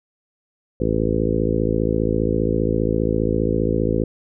harmonic tone with a mistuned harmonic, 55 Hz, A1, in tune, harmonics 1 / 2 / 3 / 4 / 5 / 6 / 7 / 8 / 9, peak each -26 / -26 / -26 / -26 / -26 / -26 / -26 / -26 / -26 dBFS, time 0.8-4.04 s, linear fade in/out 5 ms, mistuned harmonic 1, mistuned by +28 cents, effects none

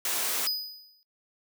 white noise, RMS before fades -29 dBFS, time 0.05-0.47 s, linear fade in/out 2 ms
square tone with exponential decay, 4976 Hz, D#8, 1 cent flat, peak -24 dBFS, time 0.47-1.03 s, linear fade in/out 0 ms, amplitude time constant 120 ms
effects noise-tail reverb RT60 0.1 s tail -23 dB re dry + high-pass 300 Hz 12 dB/octave

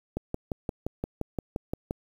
click train, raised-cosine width 2 ms, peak -16 dBFS, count 11, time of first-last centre 0.17-1.909 s, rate 5.75 Hz, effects 8-bit

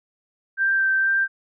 sine tone with vibrato, 1568 Hz, G6, in tune, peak -17 dBFS, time 0.57-1.28 s, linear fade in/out 50 ms, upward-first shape sine, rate 2.1 Hz, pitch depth 12 cents each way, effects none

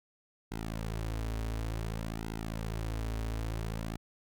sawtooth tone with flanger, 55 Hz, A1, in tune, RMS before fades -36 dBFS, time 0.51-3.97 s, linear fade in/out 10 ms, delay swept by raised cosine 1.7 to 5.9 ms, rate 0.56 Hz, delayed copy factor -0.8, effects none

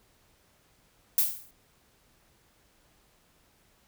violet noise with exponential decay, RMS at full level -20 dBFS, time 1.18-1.51 s, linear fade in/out 2 ms, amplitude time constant 71 ms, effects pink hiss -65 dBFS RMS until 3.87 s

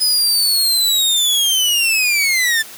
sawtooth linear sweep, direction down, 5050 to 1746 Hz, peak -10 dBFS, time 0-2.63 s, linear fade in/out 20 ms, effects white hiss -36 dBFS RMS until 2.77 s + high-pass 100 Hz 12 dB/octave

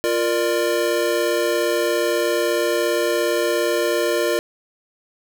square chord, Bb major, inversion second, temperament equal with one note detuned, 349.2 / 466.2 / 594.5 Hz, F4 / Bb4 / D5, 0 / 0 / +21 cents, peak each -23 dBFS, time 0.04-4.39 s, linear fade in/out 0 ms, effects none

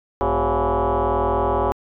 sine tone with frequency modulation, 211.6 Hz, G#3, 33 cents sharp, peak -16 dBFS, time 0.21-1.72 s, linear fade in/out 0 ms, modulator 155 Hz, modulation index 5.8, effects tanh soft clip ceiling -12 dBFS

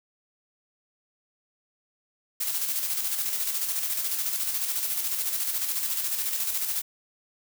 blue noise with tremolo, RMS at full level -27 dBFS, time 2.4-6.82 s, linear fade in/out 10 ms, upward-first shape square, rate 14 Hz, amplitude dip 40%, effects none

